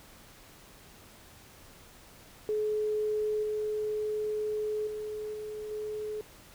sine tone with level steps, 426.1 Hz, G#4, 44 cents sharp, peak -27 / -29 / -34 / -36 / -33 dBFS, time 2.49-6.21 s, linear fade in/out 0 ms, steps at 3.43 / 4.87 / 5.34 / 5.71 s, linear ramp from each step 2 ms, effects pink hiss -54 dBFS RMS until 6.54 s

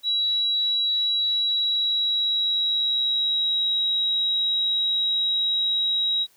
sine tone with pitch glide, 3899 to 3839 Hz, B7 to B7, -23 to -50 cents, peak -20 dBFS, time 0.03-6.27 s, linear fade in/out 50 ms, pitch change -27 cents, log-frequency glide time 1.41-3.71 s, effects white hiss -59 dBFS RMS until 6.36 s

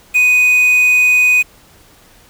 triangle tone with quantisation, 2490 Hz, D#7, 1 cent sharp, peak -6 dBFS, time 0.14-1.43 s, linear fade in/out 20 ms, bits 5, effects pink hiss -46 dBFS RMS until 2.29 s

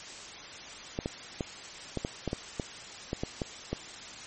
clicks, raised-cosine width 2 ms, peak -17 dBFS, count 12, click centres 0.989 / 1.059 / 1.408 / 1.973 / 2.049 / 2.277 / 2.331 / 2.598 / 3.131 / 3.235 / 3.418 / 3.73 s, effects white hiss -44 dBFS RMS until 4.26 s + MP3 32 kbps

